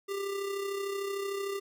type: tone with amplitude modulation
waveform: square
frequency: 396.6 Hz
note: G4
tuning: 20 cents sharp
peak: -31 dBFS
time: 0.08-1.6 s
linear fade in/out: 20 ms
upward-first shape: sine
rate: 33.3 Hz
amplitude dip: 45%
effects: none